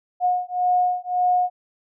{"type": "beating tone pair", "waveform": "sine", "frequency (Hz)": [722, 723.8], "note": ["F#5", "F#5"], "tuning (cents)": [-43, -38], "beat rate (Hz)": 1.8, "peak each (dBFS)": -21, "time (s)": [0.2, 1.5], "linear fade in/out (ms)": 50, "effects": []}